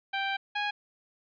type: tone pair in turn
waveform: 15% pulse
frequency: 784 / 826.6 Hz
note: G5 / G#5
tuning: 0 / -8 cents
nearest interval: minor second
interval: 92 cents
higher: second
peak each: -22 dBFS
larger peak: neither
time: 0.13-0.37 / 0.55-0.71 s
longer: first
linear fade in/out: 10 ms
effects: resampled to 11025 Hz